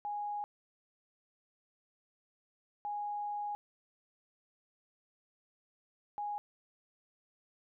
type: tone bursts at uneven times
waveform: sine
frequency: 827 Hz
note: G#5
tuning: 8 cents flat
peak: -35 dBFS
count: 3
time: 0.05-0.44 / 2.85-3.55 / 6.18-6.38 s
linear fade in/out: 0 ms
effects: none